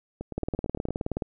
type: two click trains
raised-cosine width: 2 ms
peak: -21 / -15 dBFS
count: 7 / 17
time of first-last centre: 0.21-0.886 / 0.38-1.222 s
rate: 8.87 / 19 Hz
effects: none